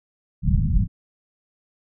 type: low-pass noise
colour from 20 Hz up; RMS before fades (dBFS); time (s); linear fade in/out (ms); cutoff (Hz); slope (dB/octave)
pink; -19; 0.42-0.88; 50; 200; 48
effects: none